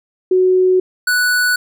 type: tone pair in turn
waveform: sine / square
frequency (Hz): 370 / 1480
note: F#4 / F#6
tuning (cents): 0 / 0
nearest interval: 2 octaves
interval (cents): 2400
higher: second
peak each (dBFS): -9 / -13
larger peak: first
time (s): 0.31-0.8 / 1.07-1.56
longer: neither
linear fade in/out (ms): 5
effects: none